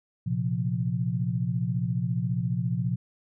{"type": "chord", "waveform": "sine", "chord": "Bb suspended second", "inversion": "none", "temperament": "just", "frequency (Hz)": [116.54, 131.11, 174.81], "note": ["Bb2", "C3", "F3"], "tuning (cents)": [0, 4, 2], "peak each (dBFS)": -29, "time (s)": [0.26, 2.96], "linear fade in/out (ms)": 10, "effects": []}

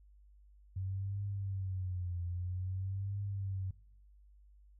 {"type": "tone with vibrato", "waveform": "sine", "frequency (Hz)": 93.7, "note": "F#2", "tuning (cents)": 22, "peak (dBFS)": -35, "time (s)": [0.76, 3.71], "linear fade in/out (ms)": 5, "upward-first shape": "triangle", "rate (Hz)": 0.51, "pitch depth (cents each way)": 130, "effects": ["noise-tail reverb RT60 0.6 s tail -19 dB re dry", "added 50 Hz sine -58 dBFS peak until 4.79 s"]}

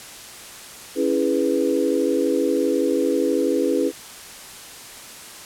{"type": "chord", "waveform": "sine", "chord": "C# minor seventh", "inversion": "none", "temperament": "equal", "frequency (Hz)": [277.2, 329.6, 415.3, 493.9], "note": ["C#4", "E4", "G#4", "B4"], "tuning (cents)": [0, 0, 0, 0], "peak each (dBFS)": -23, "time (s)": [0.95, 3.92], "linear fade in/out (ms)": 50, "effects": ["white hiss -39 dBFS RMS until 5.45 s", "low-pass 11000 Hz 12 dB/octave"]}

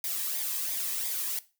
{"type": "noise with flanger", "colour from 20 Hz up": "blue", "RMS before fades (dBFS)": -32, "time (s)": [0.04, 1.39], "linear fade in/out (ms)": 2, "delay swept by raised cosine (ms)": [0.7, 1.43], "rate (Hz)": 2.9, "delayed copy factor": -0.55, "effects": ["noise-tail reverb RT60 0.3 s tail -17 dB re dry"]}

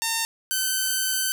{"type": "tone pair in turn", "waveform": "5% pulse", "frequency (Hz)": [910, 1530.4], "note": ["A#5", "G6"], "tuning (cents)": [-42, -42], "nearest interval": "major sixth", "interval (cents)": 900, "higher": "second", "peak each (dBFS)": -11, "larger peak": "neither", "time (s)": [[0.02, 0.25], [0.51, 1.32]], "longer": "second", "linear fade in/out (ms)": 0, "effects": []}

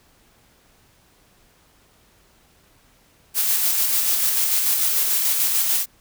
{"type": "noise with tremolo", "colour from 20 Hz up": "blue", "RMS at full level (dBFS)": -19, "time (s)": [3.34, 5.86], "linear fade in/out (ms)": 50, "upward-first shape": "square", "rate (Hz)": 6.8, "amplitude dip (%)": 25, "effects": ["pink hiss -57 dBFS RMS until 6 s"]}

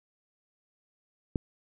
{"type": "click", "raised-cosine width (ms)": 3, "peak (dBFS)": -15, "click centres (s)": 1.358, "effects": []}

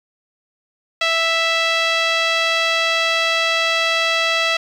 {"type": "tone with low-pass filter", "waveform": "5% pulse", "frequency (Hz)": 659.3, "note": "E5", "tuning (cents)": 0, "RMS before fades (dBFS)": -18, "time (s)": [1.01, 4.57], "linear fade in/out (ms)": 5, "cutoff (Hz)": 3100, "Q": 1.3, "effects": ["7-bit"]}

